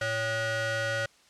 30% pulse ring-modulated tone, 449.2 Hz, A4, 36 cents sharp, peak -22 dBFS, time 0.01-1.06 s, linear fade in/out 5 ms, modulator 1010 Hz, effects white hiss -60 dBFS RMS until 1.29 s + low-pass 7000 Hz 12 dB/octave

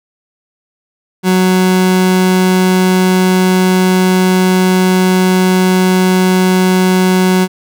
30% pulse tone, 185 Hz, F#3, in tune, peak -5 dBFS, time 1.23-7.48 s, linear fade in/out 50 ms, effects none

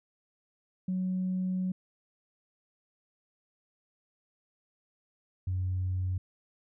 sine tone pair in turn, 185 / 92.23 Hz, F#3 / F#2, 0 / -5 cents, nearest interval octave, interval 1205 cents, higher first, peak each -27 dBFS, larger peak neither, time 0.88-1.72 / 5.47-6.18 s, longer first, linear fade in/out 5 ms, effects tanh soft clip ceiling -24 dBFS

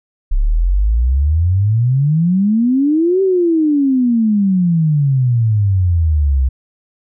sine exponential two-way sweep, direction up then down, 32.79 to 390 to 63.2 Hz, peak -10 dBFS, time 0.31-6.49 s, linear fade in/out 10 ms, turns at 3.22 s, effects none

